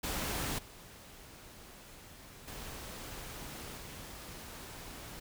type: noise with level steps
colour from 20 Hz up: pink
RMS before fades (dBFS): -36 / -53 / -45 / -47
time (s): 0.03-5.2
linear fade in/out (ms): 10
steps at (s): 0.58 / 2.47 / 3.77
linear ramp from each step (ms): 10
effects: none